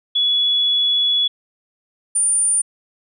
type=tone pair in turn; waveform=sine; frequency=3394 / 9217 Hz; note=G#7 / D9; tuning=+37 / -34 cents; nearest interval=octave + perfect fourth; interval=1729 cents; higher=second; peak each=-14 dBFS; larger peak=neither; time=0.15-1.28 / 2.15-2.62 s; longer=first; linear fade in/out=10 ms; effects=none